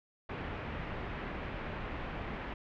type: low-pass noise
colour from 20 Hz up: pink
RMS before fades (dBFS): -40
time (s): 0.29-2.54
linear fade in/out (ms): 5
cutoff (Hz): 2600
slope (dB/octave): 24
effects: none